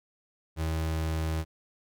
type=tone; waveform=35% pulse; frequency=79.9 Hz; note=D#2; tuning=47 cents sharp; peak=-26 dBFS; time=0.56-1.45 s; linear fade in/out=50 ms; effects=none